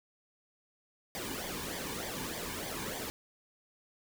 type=noise with flanger; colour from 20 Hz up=pink; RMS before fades=-39 dBFS; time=1.15-3.1 s; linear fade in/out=0 ms; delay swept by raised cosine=0.73 to 1.56 ms; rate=3.3 Hz; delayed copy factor=-0.7; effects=none

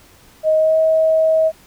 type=tone with pitch glide; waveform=sine; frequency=627 to 638.3 Hz; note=D#5 to D#5; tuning=+13 to +44 cents; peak=-11 dBFS; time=0.43-1.52 s; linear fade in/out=50 ms; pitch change=+31 cents; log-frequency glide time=0.56-0.78 s; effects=pink hiss -48 dBFS RMS until 1.66 s

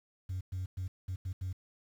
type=tone bursts at uneven times; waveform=sine; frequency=92.7 Hz; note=F#2; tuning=4 cents sharp; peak=-32 dBFS; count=6; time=0.29-0.41 / 0.52-0.66 / 0.77-0.88 / 1.08-1.16 / 1.25-1.33 / 1.41-1.53 s; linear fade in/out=10 ms; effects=tanh soft clip ceiling -32 dBFS + 10-bit

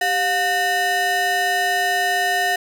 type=ring-modulated tone; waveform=square; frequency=554.4 Hz; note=C#5; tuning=in tune; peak=-15 dBFS; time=0.01-2.56 s; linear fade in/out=5 ms; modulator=1270 Hz; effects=none

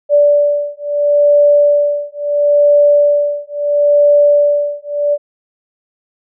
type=beating tone pair; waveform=sine; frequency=582 / 582.74 Hz; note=D5 / D5; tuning=-16 / -14 cents; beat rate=0.74 Hz; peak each=-11 dBFS; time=0.09-5.18 s; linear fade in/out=50 ms; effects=none

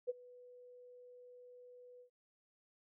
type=tone with ADSR envelope; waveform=sine; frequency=493.9 Hz; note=B4; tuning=in tune; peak=-32 dBFS; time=0.07-2.1 s; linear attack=25 ms; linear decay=25 ms; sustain=-23 dB; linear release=94 ms; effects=none

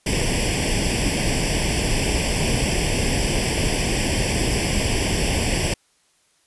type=noise with comb filter; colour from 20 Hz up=pink; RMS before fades=-21 dBFS; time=0.06-5.74 s; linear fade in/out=5 ms; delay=0.38 ms; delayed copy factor=+0.9; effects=white hiss -62 dBFS RMS until 6.46 s + resampled to 24000 Hz

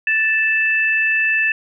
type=tone pair together; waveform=sine; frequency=1759 / 2637 Hz; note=A6 / E7; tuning=-1 / 0 cents; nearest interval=perfect fifth; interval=701 cents; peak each=-17 dBFS; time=0.07-1.52 s; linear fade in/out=2 ms; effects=none

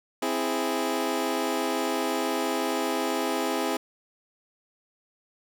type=chord; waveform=20% pulse; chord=C augmented; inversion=none; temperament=equal; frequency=261.6 / 329.6 / 415.3 Hz; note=C4 / E4 / G#4; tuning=0 / 0 / 0 cents; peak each=-25 dBFS; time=0.22-3.77 s; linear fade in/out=5 ms; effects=none

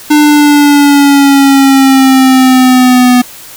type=exponential sweep; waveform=square; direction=down; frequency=300 to 246.9 Hz; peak=-3 dBFS; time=0.1-3.22 s; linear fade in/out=10 ms; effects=white hiss -30 dBFS RMS until 3.56 s

